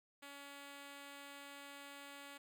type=tone; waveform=5% pulse; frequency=282.1 Hz; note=C#4; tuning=30 cents sharp; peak=-40 dBFS; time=0.22-2.38 s; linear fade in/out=10 ms; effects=none